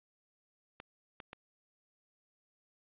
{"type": "clicks", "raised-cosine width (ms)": 0.3, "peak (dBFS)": -29, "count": 3, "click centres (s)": [0.801, 1.202, 1.331], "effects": ["resampled to 8000 Hz", "11-bit"]}